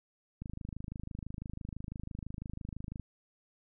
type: click train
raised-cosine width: 5 ms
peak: -28 dBFS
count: 68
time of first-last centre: 0.42-2.997 s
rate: 26 Hz
effects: none